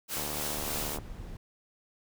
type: noise with tremolo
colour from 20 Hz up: white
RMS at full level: -34 dBFS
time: 0.08-0.99 s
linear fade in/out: 50 ms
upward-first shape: sine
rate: 3.3 Hz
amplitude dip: 30%
type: click train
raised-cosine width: 1 ms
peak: -24 dBFS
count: 62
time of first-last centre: 0.17-0.987 s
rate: 74.7 Hz
type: noise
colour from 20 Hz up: brown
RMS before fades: -42 dBFS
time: 0.56-1.37 s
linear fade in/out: 5 ms
effects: none